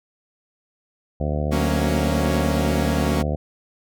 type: harmonic tone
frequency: 74.5 Hz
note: D2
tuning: 25 cents sharp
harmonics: 1 / 2 / 3 / 4 / 5 / 6 / 7 / 8 / 9 / 10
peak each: -24 / -26 / -30 / -34 / -36 / -36 / -31 / -35 / -33 / -39 dBFS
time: 1.2-3.36 s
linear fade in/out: 5 ms
type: chord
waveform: sawtooth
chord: F# major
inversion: none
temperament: equal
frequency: 185 / 233.1 / 277.2 Hz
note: F#3 / A#3 / C#4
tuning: 0 / 0 / 0 cents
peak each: -22 dBFS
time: 1.51-3.23 s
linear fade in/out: 20 ms
effects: none